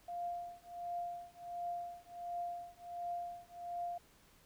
sine tone with tremolo, 698.5 Hz, F5, in tune, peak -36 dBFS, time 0.08-3.98 s, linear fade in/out 5 ms, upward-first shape triangle, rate 1.4 Hz, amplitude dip 100%, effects pink hiss -66 dBFS RMS until 4.45 s

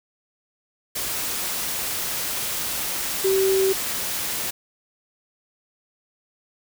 sine tone in noise, 384.2 Hz, G4, 35 cents flat, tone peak -17 dBFS, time 3.24-3.73 s, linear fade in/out 10 ms, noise white, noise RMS -27 dBFS, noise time 0.95-4.51 s, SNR +7 dB, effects none

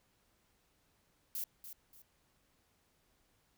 violet noise with echo, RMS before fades -39 dBFS, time 1.35-1.44 s, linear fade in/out 2 ms, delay 290 ms, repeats 2, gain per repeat -10 dB, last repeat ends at 2.02 s, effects pink hiss -74 dBFS RMS until 3.57 s

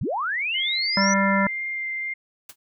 sine linear sweep, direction up, 64.5 to 6000 Hz, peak -23 dBFS, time 0.01-1.14 s, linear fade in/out 5 ms
sine tone with vibrato, 2100 Hz, C7, 6 cents sharp, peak -26 dBFS, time 0.54-2.14 s, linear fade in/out 10 ms, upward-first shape sine, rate 2 Hz, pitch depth 9 cents each way
harmonic tone, 196.2 Hz, G3, 2 cents sharp, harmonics 1 / 3 / 5 / 7 / 9, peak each -21 / -26 / -25 / -27 / -26 dBFS, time 0.97-1.47 s, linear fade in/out 2 ms
white noise with exponential decay, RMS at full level -34 dBFS, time 2.49-2.56 s, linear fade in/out 5 ms, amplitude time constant 15 ms
effects none

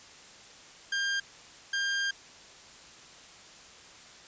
sawtooth tone bursts at uneven times, 1600 Hz, G6, 35 cents sharp, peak -24 dBFS, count 2, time 0.92-1.2 / 1.73-2.11 s, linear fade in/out 5 ms, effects white hiss -51 dBFS RMS until 4.27 s + resampled to 16000 Hz

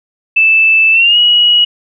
sine tone with pitch glide, 2637 to 2909 Hz, E7 to F#7, 0 to -30 cents, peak -5 dBFS, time 0.36-1.65 s, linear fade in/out 10 ms, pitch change +170 cents, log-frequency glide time 0.92-1.18 s, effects none

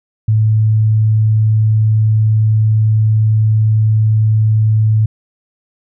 sine tone, 108.9 Hz, A2, 17 cents flat, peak -8 dBFS, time 0.28-5.06 s, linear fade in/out 5 ms, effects none

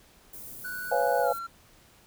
white band-stop noise, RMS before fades -43 dBFS, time 0.33-1.39 s, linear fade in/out 5 ms, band 400 to 11000 Hz, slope 12 dB/octave
triangle tone with pitch glide, 1480 to 1365 Hz, F#6 to F6, 0 to -40 cents, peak -32 dBFS, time 0.64-1.47 s, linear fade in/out 10 ms, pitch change -140 cents, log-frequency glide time 1.21-1.29 s
sine chord, C# dominant seventh, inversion third, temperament just, 498.9 / 554.4 / 693 / 831.5 Hz, B4 / C#5 / E#5 / G#5, +17 / 0 / -14 / +2 cents, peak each -28 dBFS, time 0.91-1.33 s, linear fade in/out 10 ms
effects pink hiss -58 dBFS RMS until 2.06 s

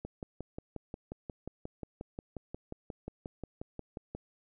click train, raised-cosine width 2 ms, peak -26 dBFS, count 24, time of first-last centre 0.05-4.15 s, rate 5.61 Hz, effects none

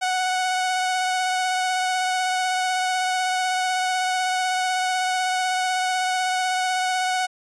sawtooth tone with vibrato, 740 Hz, F#5, in tune, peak -17 dBFS, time 0.01-7.27 s, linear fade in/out 20 ms, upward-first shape sine, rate 16 Hz, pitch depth 14 cents each way, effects resampled to 22050 Hz

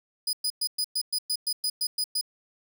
sawtooth tone bursts, 4970 Hz, D#8, 3 cents flat, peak -22 dBFS, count 12, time 0.27-2.212 s, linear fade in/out 5 ms, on 61 ms, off 110 ms, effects none

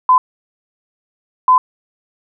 sine tone bursts at uneven times, 1016 Hz, B5, 49 cents sharp, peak -6 dBFS, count 2, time 0.09-0.18 / 1.48-1.58 s, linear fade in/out 2 ms, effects none

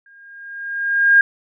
sine tone with exponential growth, 1617 Hz, G#6, 47 cents flat, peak -6 dBFS, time 0.06-1.21 s, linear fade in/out 2 ms, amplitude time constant 250 ms, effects none

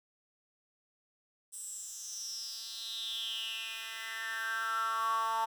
10% pulse tone with high-pass filter sweep, 224.6 Hz, A3, 36 cents sharp, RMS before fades -37 dBFS, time 1.52-5.46 s, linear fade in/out 20 ms, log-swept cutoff 8600 to 920 Hz, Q 7.3, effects none

